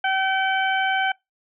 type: harmonic tone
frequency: 767 Hz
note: G5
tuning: 38 cents flat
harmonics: 1 / 2 / 3 / 4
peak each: -22 / -23 / -29 / -30 dBFS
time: 0.04-1.12 s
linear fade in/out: 5 ms
effects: noise-tail reverb RT60 0.2 s tail -25 dB re dry